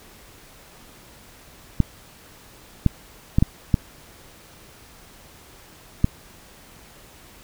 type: clicks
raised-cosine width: 5 ms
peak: -3 dBFS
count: 6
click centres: 1.803 / 2.863 / 3.385 / 3.425 / 3.742 / 6.044 s
effects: pink hiss -48 dBFS RMS until 7.43 s